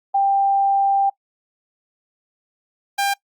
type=tone pair in turn; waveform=sine / sawtooth; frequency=790 / 797.3 Hz; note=G5 / G5; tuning=+13 / +29 cents; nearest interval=unison; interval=16 cents; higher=second; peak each=-14 dBFS; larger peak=neither; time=0.14-1.1 / 2.98-3.14 s; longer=first; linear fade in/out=10 ms; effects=noise-tail reverb RT60 0.1 s tail -22 dB re dry + Opus 48 kbps